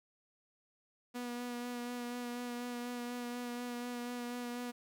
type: tone with vibrato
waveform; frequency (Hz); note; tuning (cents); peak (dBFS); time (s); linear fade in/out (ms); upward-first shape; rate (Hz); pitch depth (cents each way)
sawtooth; 242.9; B3; -29; -35; 1.14-4.72; 20; sine; 4.1; 17
effects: 12-bit